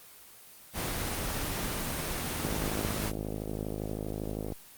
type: noise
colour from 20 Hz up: pink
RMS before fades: -33 dBFS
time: 0.73-3.13 s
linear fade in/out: 50 ms
type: click train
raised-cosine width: 2 ms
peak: -20 dBFS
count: 110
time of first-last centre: 2.45-4.522 s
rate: 52.6 Hz
effects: white hiss -52 dBFS RMS until 4.77 s + Opus 24 kbps